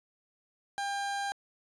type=tone; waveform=30% pulse; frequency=800 Hz; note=G5; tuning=35 cents sharp; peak=-29 dBFS; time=0.78-1.32 s; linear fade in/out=0 ms; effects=resampled to 22050 Hz